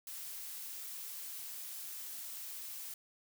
blue noise, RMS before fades -45 dBFS, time 0.07-2.94 s, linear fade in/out 2 ms, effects none

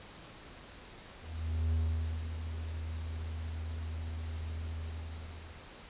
triangle tone with ADSR envelope, 80.3 Hz, E2, 45 cents flat, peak -25 dBFS, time 1.19-5.69 s, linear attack 540 ms, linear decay 500 ms, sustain -9 dB, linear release 940 ms, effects pink hiss -51 dBFS RMS until 5.89 s + resampled to 8000 Hz

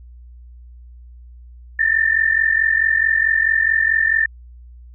sine tone pair together, 1772 / 1816.6 Hz, A6 / A#6, +12 / -45 cents, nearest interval unison, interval 43 cents, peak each -16 / -17 dBFS, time 1.79-4.26 s, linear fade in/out 5 ms, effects added 60 Hz sine -38 dBFS peak until 4.94 s

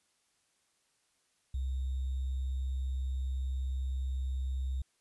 sine tone with sample-and-hold, 65.41 Hz, C2, in tune, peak -31 dBFS, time 1.54-4.82 s, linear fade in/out 5 ms, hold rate 3675 Hz, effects white hiss -74 dBFS RMS until 5 s + resampled to 24000 Hz

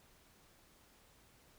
silence, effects pink hiss -66 dBFS RMS until 1.58 s

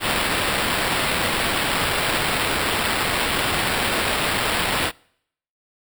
white noise with sample-and-hold, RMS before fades -22 dBFS, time 0-4.92 s, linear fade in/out 50 ms, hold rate 6300 Hz, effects noise-tail reverb RT60 0.7 s tail -26 dB re dry

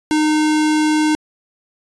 sine tone with sample-and-hold, 307.2 Hz, D#4, 22 cents flat, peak -12 dBFS, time 0.11-1.15 s, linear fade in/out 0 ms, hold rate 1225 Hz, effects resampled to 22050 Hz

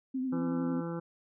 sine tone with vibrato, 259.4 Hz, C4, 15 cents flat, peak -30 dBFS, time 0.14-0.81 s, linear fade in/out 10 ms, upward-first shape triangle, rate 11 Hz, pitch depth 48 cents each way
harmonic tone, 168.5 Hz, E3, 38 cents sharp, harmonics 1 / 2 / 3 / 5 / 6 / 7 / 8 / 9, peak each -36 / -39 / -41 / -48 / -52 / -51 / -48 / -55 dBFS, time 0.32-1 s, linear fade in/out 10 ms
effects none

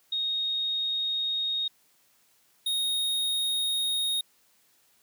sine / square tone pair in turn, 3729 / 3729 Hz, A#7 / A#7, 0 / 0 cents, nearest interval unison, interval 0 cents, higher neither, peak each -26 dBFS, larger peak neither, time 0.12-1.68 / 2.66-4.21 s, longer first, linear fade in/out 5 ms, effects white hiss -65 dBFS RMS until 5.02 s + high-pass 80 Hz 12 dB/octave

